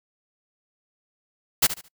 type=noise with echo; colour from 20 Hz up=white; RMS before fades=-17 dBFS; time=1.62-1.67 s; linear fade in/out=10 ms; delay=72 ms; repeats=3; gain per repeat=-12 dB; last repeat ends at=1.886 s; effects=noise-tail reverb RT60 0.1 s tail -26 dB re dry